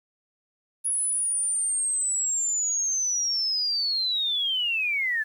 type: linear sweep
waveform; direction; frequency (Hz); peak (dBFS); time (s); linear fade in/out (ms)
sine; down; 10440 to 1700; -23; 0.84-5.24; 20
effects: 9-bit